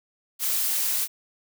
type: noise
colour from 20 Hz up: blue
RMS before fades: -25 dBFS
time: 0.39-1.08 s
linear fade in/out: 50 ms
effects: none